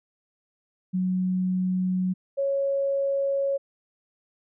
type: tone pair in turn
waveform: sine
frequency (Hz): 184.4 / 552.6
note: F#3 / C#5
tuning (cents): -6 / -6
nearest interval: octave + perfect fifth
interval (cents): 1900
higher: second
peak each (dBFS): -22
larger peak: neither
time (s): 0.93-2.14 / 2.37-3.58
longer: neither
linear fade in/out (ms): 20
effects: none